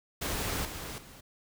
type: noise with level steps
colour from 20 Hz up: pink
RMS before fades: -33 / -40 / -51 dBFS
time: 0.21-1.21 s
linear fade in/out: 10 ms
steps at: 0.65 / 0.98 s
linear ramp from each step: 2 ms
effects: none